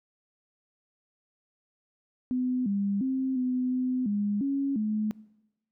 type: tone with pitch steps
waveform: sine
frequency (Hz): 252.4 / 200 / 263.1 / 252.8 / 254.3 / 205 / 276.4 / 214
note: B3 / G3 / C4 / B3 / C4 / G#3 / C#4 / A3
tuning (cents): +38 / +35 / +10 / +41 / -49 / -22 / -5 / -48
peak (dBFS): -25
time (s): 2.31-5.11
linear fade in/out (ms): 0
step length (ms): 350
effects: noise-tail reverb RT60 1.0 s tail -22 dB re dry